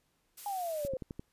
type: noise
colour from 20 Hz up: blue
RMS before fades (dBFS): -46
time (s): 0.37-0.88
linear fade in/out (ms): 10
type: exponential sweep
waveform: sine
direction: down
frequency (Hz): 830.6 to 510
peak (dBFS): -33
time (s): 0.46-0.97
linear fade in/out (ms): 2
type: click train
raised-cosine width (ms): 3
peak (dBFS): -27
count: 5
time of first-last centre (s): 0.85-1.195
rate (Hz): 11.6
effects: pink hiss -75 dBFS RMS until 1.32 s + resampled to 32000 Hz